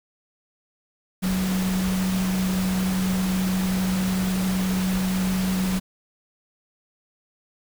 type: tone in noise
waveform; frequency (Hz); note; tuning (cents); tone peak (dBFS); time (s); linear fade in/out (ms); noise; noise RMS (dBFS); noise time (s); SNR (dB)
sine; 186.8; F#3; +17; -21; 1.22-5.8; 20; pink; -31; 1.22-5.8; +7
effects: none